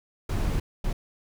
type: noise bursts at uneven times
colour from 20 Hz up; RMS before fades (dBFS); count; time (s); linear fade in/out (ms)
brown; -26; 2; 0.29-0.6 / 0.84-0.93; 5
effects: none